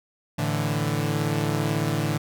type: chord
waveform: sawtooth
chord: A suspended fourth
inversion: none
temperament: equal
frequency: 110 / 146.83 / 164.81 Hz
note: A2 / D3 / E3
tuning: 0 / 0 / 0 cents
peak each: -24 / -22 / -25 dBFS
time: 0.38-2.18 s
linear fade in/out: 10 ms
effects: none